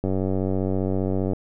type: click train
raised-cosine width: 2 ms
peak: -12 dBFS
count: 124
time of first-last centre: 0.04-1.333 s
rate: 95.1 Hz
effects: none